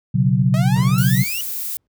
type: chord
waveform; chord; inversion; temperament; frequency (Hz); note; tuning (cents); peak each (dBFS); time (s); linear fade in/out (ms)
sine; B suspended second; none; equal; 123.47 / 138.59 / 185; B2 / C#3 / F#3; 0 / 0 / 0; -17 / -17 / -18; 0.14-1.24; 10
type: exponential sweep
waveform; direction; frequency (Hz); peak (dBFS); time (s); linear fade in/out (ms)
sawtooth; up; 614 to 2960; -22; 0.54-1.41; 0
type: noise with exponential decay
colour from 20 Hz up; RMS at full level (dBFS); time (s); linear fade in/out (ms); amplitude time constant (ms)
brown; -27; 0.76-1.87; 0; 240
type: noise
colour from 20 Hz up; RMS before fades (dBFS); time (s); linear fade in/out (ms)
violet; -26; 0.98-1.77; 0
effects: high-pass 60 Hz 12 dB/octave